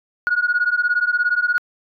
sine beating tone pair, 1442 / 1459 Hz, F#6 / F#6, -45 / -25 cents, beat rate 17 Hz, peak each -18 dBFS, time 0.27-1.58 s, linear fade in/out 0 ms, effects tanh soft clip ceiling -10 dBFS

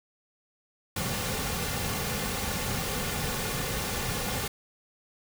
pink noise with comb filter, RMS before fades -31 dBFS, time 0.96-4.48 s, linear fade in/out 5 ms, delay 3.1 ms, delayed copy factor -0.55, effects none

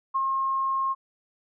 sine tone with ADSR envelope, 1073 Hz, C6, 43 cents sharp, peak -21 dBFS, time 0.14-0.95 s, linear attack 18 ms, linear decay 34 ms, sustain -2 dB, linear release 34 ms, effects none

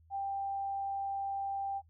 sine tone, 789 Hz, G5, 11 cents sharp, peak -33 dBFS, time 0.1-1.82 s, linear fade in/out 50 ms, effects noise-tail reverb RT60 0.1 s tail -23 dB re dry + added 81 Hz sine -60 dBFS peak until 1.89 s

